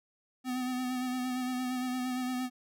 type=tone with vibrato; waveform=square; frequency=252.8 Hz; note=B3; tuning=41 cents sharp; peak=-32 dBFS; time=0.44-2.5 s; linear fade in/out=50 ms; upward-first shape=sine; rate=8.7 Hz; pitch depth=28 cents each way; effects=none